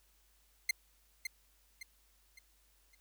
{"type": "tone with echo", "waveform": "sawtooth", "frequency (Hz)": 2093, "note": "C7", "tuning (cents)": 0, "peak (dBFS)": -24, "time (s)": [0.69, 0.71], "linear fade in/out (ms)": 5, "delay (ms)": 560, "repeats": 4, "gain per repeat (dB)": -8, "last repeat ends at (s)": 2.95, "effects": ["added 50 Hz sine -70 dBFS peak until 3 s", "white hiss -71 dBFS RMS until 3 s"]}